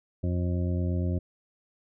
harmonic tone, 88.7 Hz, F2, 27 cents sharp, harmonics 1 / 2 / 3 / 4 / 6 / 7, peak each -26 / -32 / -36 / -38 / -42 / -43 dBFS, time 0.23-1.19 s, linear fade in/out 10 ms, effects none

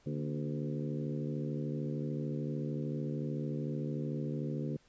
harmonic tone with a mistuned harmonic, 73.42 Hz, D2, in tune, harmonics 2 / 3 / 4 / 5 / 6 / 7, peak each -36 / -40 / -42 / -44 / -46 / -47 dBFS, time 0.06-4.77 s, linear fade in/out 5 ms, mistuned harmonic 3, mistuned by +83 cents, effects pink hiss -67 dBFS RMS until 4.88 s + resampled to 16000 Hz

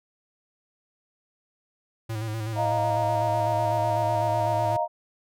square tone with vibrato, 110 Hz, A2, in tune, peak -29 dBFS, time 2.09-4.77 s, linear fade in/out 10 ms, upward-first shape square, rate 8 Hz, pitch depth 42 cents each way
sine chord, Eb suspended second, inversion none, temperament equal, 622.3 / 698.5 / 932.3 Hz, Eb5 / F5 / Bb5, 0 / 0 / 0 cents, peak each -27 dBFS, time 2.55-4.88 s, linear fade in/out 50 ms
effects none

